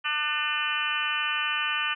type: harmonic tone with a mistuned harmonic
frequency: 299 Hz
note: D4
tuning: 31 cents sharp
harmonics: 3 / 4 / 5 / 6 / 7 / 8 / 9 / 10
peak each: -41 / -32 / -32 / -33 / -43 / -33 / -33 / -31 dBFS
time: 0.04-1.95 s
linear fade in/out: 20 ms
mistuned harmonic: 8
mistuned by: +26 cents
effects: none